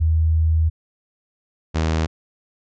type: tone pair in turn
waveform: sine / sawtooth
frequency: 80 / 80 Hz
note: D#2 / D#2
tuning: +49 / +49 cents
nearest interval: unison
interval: 0 cents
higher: neither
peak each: -14 dBFS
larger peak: neither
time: 0-0.7 / 1.74-2.07 s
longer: first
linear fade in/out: 20 ms
effects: resampled to 16000 Hz